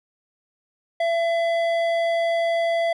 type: tone with hard clipping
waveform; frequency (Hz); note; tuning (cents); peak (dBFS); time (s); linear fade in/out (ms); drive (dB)
sine; 672; E5; +33; -21; 1-2.93; 5; 10
effects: resampled to 22050 Hz